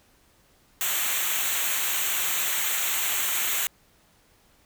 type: noise with comb filter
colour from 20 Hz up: white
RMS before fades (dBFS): -26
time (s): 0.81-3.67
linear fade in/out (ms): 0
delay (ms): 0.2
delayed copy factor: -0.8
effects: pink hiss -61 dBFS RMS until 4.65 s